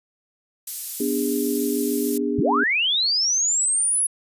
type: high-pass noise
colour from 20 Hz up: pink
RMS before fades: -30 dBFS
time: 0.67-2.18 s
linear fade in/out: 5 ms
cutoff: 10000 Hz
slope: 12 dB/octave
type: chord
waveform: sine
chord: G# diminished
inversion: first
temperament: equal with one note detuned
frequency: 246.9 / 293.7 / 407.7 Hz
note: B3 / D4 / G#4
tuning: 0 / 0 / -32 cents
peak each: -25 dBFS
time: 1-2.64 s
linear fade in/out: 5 ms
type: linear sweep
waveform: sine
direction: up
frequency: 53.8 to 10620 Hz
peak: -18 dBFS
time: 2.38-4.07 s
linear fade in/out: 10 ms
effects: resampled to 32000 Hz